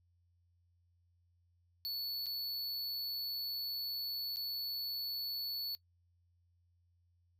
square tone with dropouts, 4435 Hz, C#8, in tune, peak -37 dBFS, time 1.85-5.75 s, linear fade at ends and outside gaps 0 ms, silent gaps 2.259-2.266 / 4.36-4.369 s, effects noise-tail reverb RT60 0.1 s tail -20 dB re dry + added 87 Hz sine -70 dBFS peak until 7.39 s

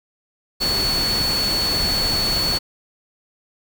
sine tone in noise, 4423 Hz, C#8, 5 cents flat, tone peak -19 dBFS, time 0.6-2.59 s, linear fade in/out 20 ms, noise pink, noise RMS -25 dBFS, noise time 0.6-2.59 s, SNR +3 dB, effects none

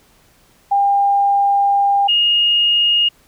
sine tone pair in turn, 801 / 2854 Hz, G5 / F7, +37 / +37 cents, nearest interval octave + minor seventh, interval 2200 cents, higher second, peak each -11 dBFS, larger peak neither, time 0.71-2.08 / 2.08-3.09 s, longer first, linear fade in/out 10 ms, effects pink hiss -53 dBFS RMS until 3.27 s

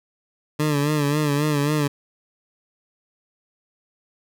20% pulse tone with vibrato, 147.5 Hz, D3, 8 cents sharp, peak -14 dBFS, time 0.59-1.88 s, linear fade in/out 10 ms, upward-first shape sine, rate 3.7 Hz, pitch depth 66 cents each way, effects none

